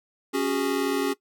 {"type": "chord", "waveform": "square", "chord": "C# suspended fourth", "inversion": "none", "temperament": "equal with one note detuned", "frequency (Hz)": [277.2, 370, 408.9], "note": ["C#4", "F#4", "G#4"], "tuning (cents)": [0, 0, -27], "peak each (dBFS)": [-27, -29, -29], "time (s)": [0.33, 1.14], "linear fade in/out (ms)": 20, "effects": ["noise-tail reverb RT60 0.1 s tail -19 dB re dry"]}